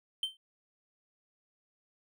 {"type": "tone with exponential decay", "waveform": "triangle", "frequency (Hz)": 3112, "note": "G7", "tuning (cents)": -13, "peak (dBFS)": -25, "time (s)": [0.23, 0.37], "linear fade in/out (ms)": 2, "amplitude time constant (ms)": 30, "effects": []}